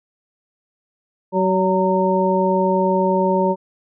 harmonic tone with a mistuned harmonic, 188.6 Hz, F#3, 33 cents sharp, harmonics 1 / 2 / 3 / 5, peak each -20 / -20 / -20 / -20 dBFS, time 1.32-3.56 s, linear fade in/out 50 ms, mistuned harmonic 5, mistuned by -43 cents, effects none

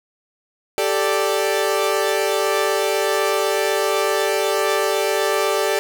sawtooth chord, G suspended second, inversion none, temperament equal, 392 / 440 / 587.3 Hz, G4 / A4 / D5, 0 / 0 / 0 cents, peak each -18 dBFS, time 0.78-5.79 s, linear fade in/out 0 ms, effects none

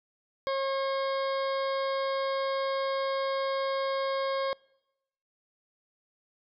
harmonic tone with a mistuned harmonic, 541 Hz, C#5, 42 cents flat, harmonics 1 / 2 / 3 / 4 / 6 / 7 / 8 / 9, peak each -28 / -33 / -42 / -42 / -44 / -48 / -48 / -47 dBFS, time 0.47-4.53 s, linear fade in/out 0 ms, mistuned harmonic 8, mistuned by -16 cents, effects noise-tail reverb RT60 0.9 s tail -26 dB re dry

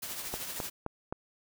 white noise with tremolo, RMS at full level -37 dBFS, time 0.02-0.7 s, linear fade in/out 10 ms, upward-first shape triangle, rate 13 Hz, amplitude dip 50%
click train, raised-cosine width 1 ms, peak -20 dBFS, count 4, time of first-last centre 0.34-1.125 s, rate 3.82 Hz
effects none

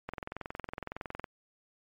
click train, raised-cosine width 0.5 ms, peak -22 dBFS, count 26, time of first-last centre 0.09-1.242 s, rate 21.7 Hz, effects MP3 64 kbps

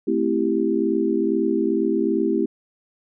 sine chord, A minor seventh, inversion none, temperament equal, 220 / 261.6 / 329.6 / 392 Hz, A3 / C4 / E4 / G4, 0 / 0 / 0 / 0 cents, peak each -25 / -25 / -22 / -23 dBFS, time 0.07-2.46 s, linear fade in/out 10 ms, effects none

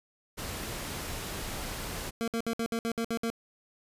pink noise, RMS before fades -37 dBFS, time 0.37-2.11 s, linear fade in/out 20 ms
25% pulse tone bursts, 229.6 Hz, A#3, 26 cents flat, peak -25 dBFS, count 9, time 2.21-3.301 s, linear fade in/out 0 ms, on 67 ms, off 61 ms
effects resampled to 32000 Hz

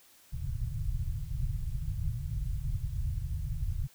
pink low-pass noise, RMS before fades -33 dBFS, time 0.32-3.88 s, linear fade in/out 20 ms, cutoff 150 Hz, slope 96 dB/octave, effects white hiss -60 dBFS RMS until 3.94 s

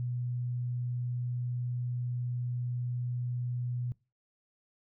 sine tone, 122.7 Hz, B2, 11 cents flat, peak -31 dBFS, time 0-3.92 s, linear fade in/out 0 ms, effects noise-tail reverb RT60 0.3 s tail -23 dB re dry

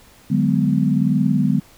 sine chord, G# half-diminished seventh, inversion second, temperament just, 149.51 / 186.89 / 207.7 / 249.2 Hz, D3 / F#3 / G#3 / B3, +31 / +18 / 0 / +16 cents, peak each -20 dBFS, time 0.3-1.6 s, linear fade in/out 10 ms, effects pink hiss -49 dBFS RMS until 1.77 s

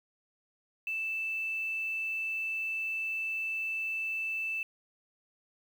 sine tone with quantisation, 2644 Hz, E7, 5 cents sharp, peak -31 dBFS, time 0.87-4.63 s, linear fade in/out 2 ms, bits 9, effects none

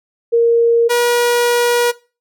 sine / sawtooth tone pair in turn, 466.2 / 480.4 Hz, A#4 / B4, 0 / -48 cents, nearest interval minor second, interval 52 cents, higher second, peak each -8 dBFS, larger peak neither, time 0.32-0.89 / 0.89-1.92 s, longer second, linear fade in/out 20 ms, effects noise-tail reverb RT60 0.3 s tail -19 dB re dry

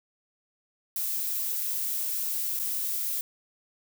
violet noise with dropouts, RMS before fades -30 dBFS, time 0.96-3.21 s, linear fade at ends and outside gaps 2 ms, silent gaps 2.592-2.596 s, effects none

